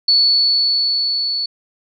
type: tone with level ramp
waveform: sine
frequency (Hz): 4435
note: C#8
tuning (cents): 0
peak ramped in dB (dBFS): -9 to -18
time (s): 0.08-1.46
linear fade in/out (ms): 5
effects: none